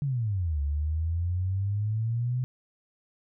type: exponential two-way sweep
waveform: sine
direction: down then up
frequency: 147.4 to 70.5 to 128.2 Hz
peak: -25 dBFS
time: 0.02-2.44 s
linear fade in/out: 0 ms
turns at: 0.61 s
effects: none